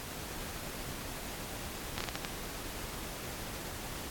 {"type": "slowing click train", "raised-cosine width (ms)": 0.2, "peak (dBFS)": -17, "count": 6, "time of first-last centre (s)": [1.98, 2.249], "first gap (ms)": 25, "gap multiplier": 1.39, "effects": ["pink hiss -42 dBFS RMS until 4.1 s", "AAC 64 kbps"]}